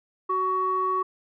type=tone with low-pass filter; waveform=square; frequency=373.8 Hz; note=F#4; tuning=18 cents sharp; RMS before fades=-25 dBFS; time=0.29-1.03 s; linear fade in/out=10 ms; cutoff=1100 Hz; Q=7.8; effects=none